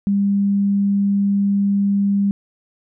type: tone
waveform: sine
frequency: 200 Hz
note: G3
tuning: 35 cents sharp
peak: -14 dBFS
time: 0.07-2.31 s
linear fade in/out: 0 ms
effects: none